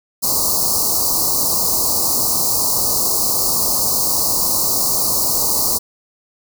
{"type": "band-stop noise", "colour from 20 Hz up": "white", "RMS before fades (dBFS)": -17, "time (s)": [0.22, 5.79], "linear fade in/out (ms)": 20, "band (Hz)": [1200, 4200], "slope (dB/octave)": 96, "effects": []}